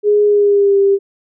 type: tone with pitch glide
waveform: sine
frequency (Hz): 415.3 to 395.9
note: G#4 to G4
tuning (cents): 0 to +17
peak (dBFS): -8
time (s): 0.03-0.99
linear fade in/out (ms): 50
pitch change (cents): -83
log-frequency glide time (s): 0.25-0.78
effects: none